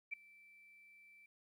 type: tone with ADSR envelope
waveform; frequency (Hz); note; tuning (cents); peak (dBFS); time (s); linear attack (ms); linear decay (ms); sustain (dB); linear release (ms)
sine; 2331; D7; -14; -36; 0.11-1.26; 24; 5; -24; 3
effects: 13-bit

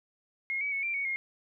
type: tone with pitch steps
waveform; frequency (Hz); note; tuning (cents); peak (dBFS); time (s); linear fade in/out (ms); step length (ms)
sine; 2153 / 2277 / 2206 / 2360 / 2231 / 2141; C7 / C#7 / C#7 / D7 / C#7 / C7; +49 / +46 / -9 / +8 / +11 / +39; -29; 0.5-1.16; 0; 110
effects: none

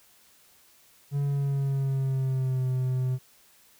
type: tone with pitch glide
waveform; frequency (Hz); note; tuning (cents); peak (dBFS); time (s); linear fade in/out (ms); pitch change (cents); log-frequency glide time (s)
triangle; 141.8 to 128.54; C#3 to C3; +40 to -30; -22; 1.11-3.19; 50; -170; 1.23-2.67
effects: white hiss -59 dBFS RMS until 3.79 s

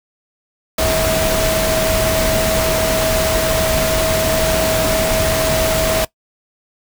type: tone in noise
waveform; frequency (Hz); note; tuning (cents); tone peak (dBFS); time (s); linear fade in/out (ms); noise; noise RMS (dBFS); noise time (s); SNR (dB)
sine; 642; E5; -46; -17; 0.78-6.05; 5; pink; -18; 0.78-6.05; -2
effects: noise-tail reverb RT60 0.1 s tail -20 dB re dry

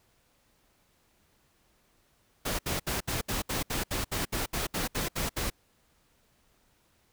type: noise bursts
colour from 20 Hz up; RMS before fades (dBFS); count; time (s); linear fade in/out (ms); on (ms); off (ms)
pink; -31; 15; 2.45-5.502; 10; 140; 68
effects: pink hiss -68 dBFS RMS until 7.12 s

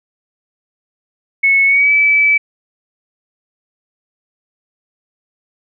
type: tone with pitch glide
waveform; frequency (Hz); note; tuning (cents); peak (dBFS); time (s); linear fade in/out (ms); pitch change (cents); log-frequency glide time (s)
sine; 2200 to 2303; C#7 to D7; -14 to -34; -8; 1.43-2.38; 10; +80; 1.66-1.92
effects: none

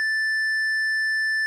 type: tone with tanh clipping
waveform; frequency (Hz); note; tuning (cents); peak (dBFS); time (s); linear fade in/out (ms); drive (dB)
sine; 1760; A6; 0; -22; 0-1.46; 0; 7
effects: none

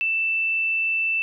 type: tone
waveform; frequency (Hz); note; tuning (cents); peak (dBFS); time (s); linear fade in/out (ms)
sine; 2657; E7; +13; -20; 0.01-1.22; 0
effects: none

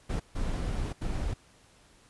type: noise bursts at uneven times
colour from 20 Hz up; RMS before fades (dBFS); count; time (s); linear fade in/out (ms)
brown; -31; 3; 0.09-0.2 / 0.35-0.93 / 1.01-1.34; 10
effects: pink hiss -60 dBFS RMS until 2.09 s + resampled to 24000 Hz

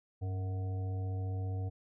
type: harmonic tone with a mistuned harmonic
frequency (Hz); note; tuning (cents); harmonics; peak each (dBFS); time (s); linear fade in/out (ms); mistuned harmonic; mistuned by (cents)
92.5; F#2; 0; 1 / 3 / 5 / 7 / 8; -33 / -49 / -49 / -56 / -52; 0.21-1.7; 20; 1; +90
effects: none

